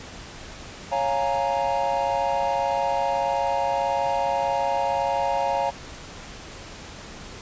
triangle chord, Bb minor seventh, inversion first, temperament equal, 554.4 / 698.5 / 830.6 / 932.3 Hz, Db5 / F5 / Ab5 / Bb5, 0 / 0 / 0 / 0 cents, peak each -25 dBFS, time 0.91-5.71 s, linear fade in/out 20 ms, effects pink hiss -40 dBFS RMS until 7.41 s + resampled to 16000 Hz

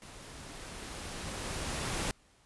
pink noise with level ramp, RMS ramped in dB -50 to -33 dBFS, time 0.02-2.11 s, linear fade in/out 0 ms, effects pink hiss -65 dBFS RMS until 2.45 s + resampled to 24000 Hz

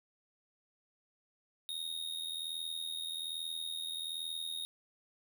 square tone with amplitude modulation, 3729 Hz, A#7, in tune, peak -35 dBFS, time 1.69-4.65 s, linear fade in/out 0 ms, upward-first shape sine, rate 81.2 Hz, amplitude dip 70%, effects none

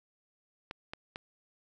clicks, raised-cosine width 0.3 ms, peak -23 dBFS, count 3, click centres 0.711 / 0.935 / 1.159 s, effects none

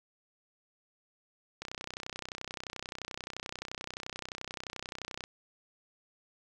click train, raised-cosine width 0.2 ms, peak -21 dBFS, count 115, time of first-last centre 1.62-5.239 s, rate 31.5 Hz, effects none

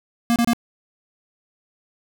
square tone bursts, 235.2 Hz, A#3, 16 cents sharp, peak -16 dBFS, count 3, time 0.3-0.533 s, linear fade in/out 0 ms, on 59 ms, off 28 ms, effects none

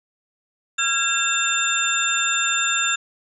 sine tone cluster, 1367 / 1638 / 2706 / 3603 / 7190 Hz, F6 / G#6 / E7 / A7 / A8, -37 / -24 / +45 / +40 / +36 cents, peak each -25 dBFS, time 0.78-2.96 s, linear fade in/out 10 ms, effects none

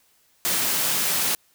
white high-pass noise, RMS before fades -23 dBFS, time 0.45-1.35 s, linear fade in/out 0 ms, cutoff 110 Hz, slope 48 dB/octave, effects white hiss -62 dBFS RMS until 1.54 s

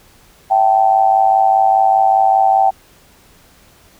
sine tone with amplitude modulation, 773 Hz, G5, 24 cents flat, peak -5 dBFS, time 0.5-2.71 s, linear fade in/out 20 ms, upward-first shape sine, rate 105 Hz, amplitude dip 80%, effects pink hiss -48 dBFS RMS until 3.99 s

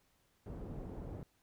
pink low-pass noise, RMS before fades -45 dBFS, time 0.46-1.23 s, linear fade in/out 2 ms, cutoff 480 Hz, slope 12 dB/octave, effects pink hiss -74 dBFS RMS until 1.42 s

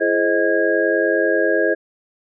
sine tone cluster, 336.1 / 426 / 525 / 624 / 1640 Hz, E4 / G#4 / C5 / D#5 / G#6, +34 / +44 / +6 / +5 / -22 cents, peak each -21 dBFS, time 0-1.75 s, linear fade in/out 20 ms, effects none

